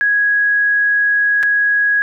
sine tone with dropouts, 1661.2 Hz, G#6, in tune, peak -11 dBFS, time 0.01-2.02 s, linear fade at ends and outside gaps 0 ms, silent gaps 1.429-1.433 s, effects none

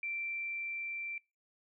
sine tone with level ramp, 2349 Hz, D7, in tune, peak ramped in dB -35 to -38 dBFS, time 0.03-1.18 s, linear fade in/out 2 ms, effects noise-tail reverb RT60 0.3 s tail -25 dB re dry

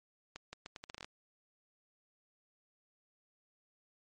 accelerating click train, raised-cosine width 0.2 ms, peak -27 dBFS, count 11, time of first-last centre 0.36-1.045 s, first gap 170 ms, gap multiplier 0.77, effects MP3 48 kbps

